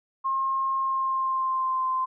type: tone with pitch glide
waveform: sine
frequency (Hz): 1070 to 1038.9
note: C6 to C6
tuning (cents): +38 to -13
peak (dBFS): -23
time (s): 0.24-2.06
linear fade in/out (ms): 20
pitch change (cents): -51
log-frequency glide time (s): 0.79-1.87
effects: none